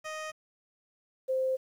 15% pulse / sine tone pair in turn, 622.3 / 522.1 Hz, D#5 / C5, 0 / -4 cents, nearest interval minor third, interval 304 cents, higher first, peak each -30 / -26 dBFS, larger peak second, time 0.04-0.32 / 1.28-1.57 s, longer second, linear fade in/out 20 ms, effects low-pass 9000 Hz 12 dB/octave + 10-bit

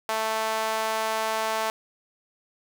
sawtooth tone with high-pass filter, 220.4 Hz, A3, 3 cents sharp, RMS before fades -27 dBFS, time 0.09-1.7 s, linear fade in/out 0 ms, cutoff 780 Hz, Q 1.9, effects none

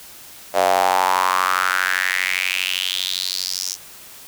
square tone with high-pass filter sweep, 46.25 Hz, F#1, in tune, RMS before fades -20 dBFS, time 0.53-3.77 s, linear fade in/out 50 ms, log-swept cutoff 620 to 5900 Hz, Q 4.8, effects white hiss -41 dBFS RMS until 4.27 s

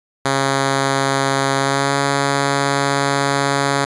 5% pulse tone with pitch glide, 136.6 to 139.71 Hz, C#3 to C#3, -25 to +14 cents, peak -4 dBFS, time 0.25-3.85 s, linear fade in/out 5 ms, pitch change +39 cents, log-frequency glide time 1.57-1.96 s, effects resampled to 24000 Hz

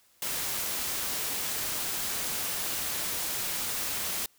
white noise, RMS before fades -32 dBFS, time 0.22-4.26 s, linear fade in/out 2 ms, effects white hiss -64 dBFS RMS until 4.38 s

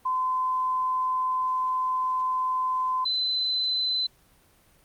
sine tone pair in turn, 1025 / 4037 Hz, C6 / B7, -36 / +37 cents, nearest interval 2 octaves, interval 2373 cents, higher second, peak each -23 dBFS, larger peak neither, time 0.05-3.05 / 3.05-4.07 s, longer first, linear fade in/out 10 ms, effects pink hiss -60 dBFS RMS until 4.84 s + Opus 32 kbps

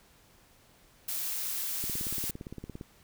blue noise, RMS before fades -34 dBFS, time 1.08-2.31 s, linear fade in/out 5 ms
click train, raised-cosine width 3 ms, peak -27 dBFS, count 18, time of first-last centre 1.84-2.811 s, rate 17.5 Hz
effects pink hiss -61 dBFS RMS until 3.03 s

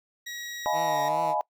20% pulse tone with pitch glide, 1908 to 1882.8 Hz, A#6 to A#6, +40 to +17 cents, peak -30 dBFS, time 0.26-1.09 s, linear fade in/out 10 ms, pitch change -23 cents, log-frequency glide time 0.58-0.97 s
sine chord, F half-diminished seventh, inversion third, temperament equal with one note detuned, 622.3 / 698.5 / 847.1 / 987.8 Hz, Eb5 / F5 / Ab5 / Cb6, 0 / 0 / +34 / 0 cents, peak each -30 / -32 / -27 / -31 dBFS, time 0.66-1.41 s, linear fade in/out 0 ms
10% pulse tone with vibrato, 155.56 Hz, D#3, in tune, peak -27 dBFS, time 0.72-1.35 s, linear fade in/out 50 ms, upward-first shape triangle, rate 2.5 Hz, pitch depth 120 cents each way
effects noise-tail reverb RT60 0.1 s tail -23 dB re dry

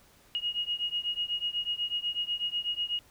sine beating tone pair, 2875 / 2883.1 Hz, F7 / F#7, +50 / -46 cents, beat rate 8.1 Hz, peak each -32 / -33 dBFS, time 0.35-2.99 s, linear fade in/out 0 ms, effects pink hiss -60 dBFS RMS until 3.1 s

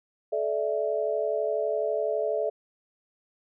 sine chord, A suspended fourth, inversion none, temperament equal with one note detuned, 432.7 / 587.3 / 659.3 Hz, A4 / D5 / E5, -29 / 0 / 0 cents, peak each -29 dBFS, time 0.32-2.5 s, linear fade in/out 10 ms, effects none

